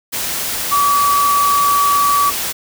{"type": "tone in noise", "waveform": "sine", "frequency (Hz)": 1144, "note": "D6", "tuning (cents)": -46, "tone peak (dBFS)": -11, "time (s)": [0.71, 2.31], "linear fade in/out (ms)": 20, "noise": "white", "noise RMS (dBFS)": -21, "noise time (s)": [0.12, 2.53], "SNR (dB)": 7, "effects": []}